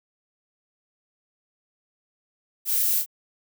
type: noise with echo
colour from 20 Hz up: violet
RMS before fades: -24 dBFS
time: 2.65-3.03 s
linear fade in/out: 50 ms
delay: 32 ms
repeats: 1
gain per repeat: -3 dB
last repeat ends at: 3.062 s
effects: none